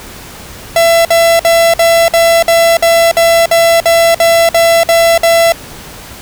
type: tone bursts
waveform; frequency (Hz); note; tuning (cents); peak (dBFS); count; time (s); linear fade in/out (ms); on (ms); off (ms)
45% pulse; 670; E5; +28; -5; 14; 0.76-5.522; 2; 290; 54
effects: pink hiss -30 dBFS RMS until 6.21 s